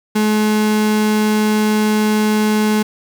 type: tone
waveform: 35% pulse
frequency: 213.5 Hz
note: G#3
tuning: 48 cents sharp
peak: -11 dBFS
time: 0.15-2.83 s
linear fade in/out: 10 ms
effects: 7-bit